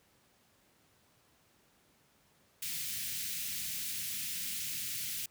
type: band-stop noise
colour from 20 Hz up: white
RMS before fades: -38 dBFS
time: 2.62-5.26 s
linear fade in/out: 5 ms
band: 220 to 2000 Hz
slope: 24 dB/octave
effects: pink hiss -68 dBFS RMS until 5.3 s + high-pass 80 Hz 12 dB/octave